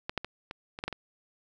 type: clicks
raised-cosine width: 0.3 ms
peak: -16 / -13 / -20 / -22 / -24 / -15 / -16 / -21 dBFS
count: 8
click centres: 0.095 / 0.177 / 0.246 / 0.511 / 0.789 / 0.839 / 0.88 / 0.927 s
effects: none